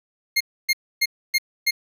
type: tone bursts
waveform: 25% pulse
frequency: 2132 Hz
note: C7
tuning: 32 cents sharp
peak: -13 dBFS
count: 5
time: 0.36-1.71 s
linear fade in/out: 10 ms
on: 46 ms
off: 280 ms
effects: none